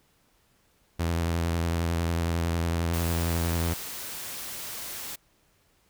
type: tone with vibrato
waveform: sawtooth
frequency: 84 Hz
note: E2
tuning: 33 cents sharp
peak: -21 dBFS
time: 0.99-3.74 s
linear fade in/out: 10 ms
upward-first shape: sine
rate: 11 Hz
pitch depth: 31 cents each way
type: noise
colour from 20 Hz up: white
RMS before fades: -37 dBFS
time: 2.93-5.16 s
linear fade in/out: 10 ms
effects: pink hiss -66 dBFS RMS until 5.89 s